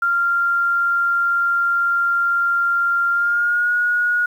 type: tone with pitch glide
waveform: sine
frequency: 1389 to 1448 Hz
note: F6 to F#6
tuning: -10 to -38 cents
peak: -15 dBFS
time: 0.02-4.26 s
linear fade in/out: 5 ms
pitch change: +72 cents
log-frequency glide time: 3.11-3.72 s
effects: 8-bit